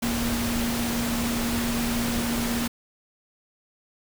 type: tone in noise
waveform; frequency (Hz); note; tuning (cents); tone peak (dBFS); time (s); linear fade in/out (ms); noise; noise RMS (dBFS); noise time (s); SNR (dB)
sine; 235.9; A#3; +21; -26; 0.02-2.68; 10; pink; -29; 0.02-2.68; 0
effects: none